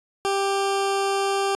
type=tone; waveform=20% pulse; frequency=393.7 Hz; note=G4; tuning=8 cents sharp; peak=-16 dBFS; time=0.25-1.55 s; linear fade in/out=0 ms; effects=resampled to 24000 Hz